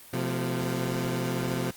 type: chord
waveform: 20% pulse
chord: F major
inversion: second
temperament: equal with one note detuned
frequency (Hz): 127.75 / 174.61 / 220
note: C3 / F3 / A3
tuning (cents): -41 / 0 / 0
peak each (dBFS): -25 / -27 / -31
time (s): 0.13-1.71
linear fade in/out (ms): 5
effects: white hiss -49 dBFS RMS until 1.76 s + Opus 32 kbps